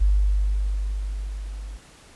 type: tone with level ramp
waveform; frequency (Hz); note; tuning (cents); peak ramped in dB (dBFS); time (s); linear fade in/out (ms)
sine; 49.85; G1; +30; -14 to -32; 0-1.78; 20
effects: pink hiss -50 dBFS RMS until 2.15 s + resampled to 24000 Hz